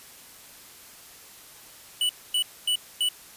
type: tone bursts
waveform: square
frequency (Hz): 2960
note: F#7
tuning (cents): 0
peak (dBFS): -22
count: 4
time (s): 2.01-3.088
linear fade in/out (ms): 2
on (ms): 82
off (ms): 250
effects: white hiss -48 dBFS RMS until 3.36 s + resampled to 32000 Hz